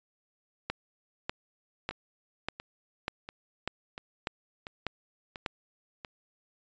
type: two click trains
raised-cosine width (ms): 0.3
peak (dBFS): -24 / -15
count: 7 / 9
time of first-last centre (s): 1.91-6.048 / 0.7-5.462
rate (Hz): 1.45 / 1.68
effects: resampled to 16000 Hz